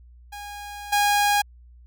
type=tone with level steps; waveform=sawtooth; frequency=820 Hz; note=G#5; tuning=22 cents flat; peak=-31 / -14 dBFS; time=0.32-1.42 s; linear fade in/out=10 ms; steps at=0.92 s; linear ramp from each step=10 ms; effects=added 60 Hz sine -46 dBFS peak until 1.86 s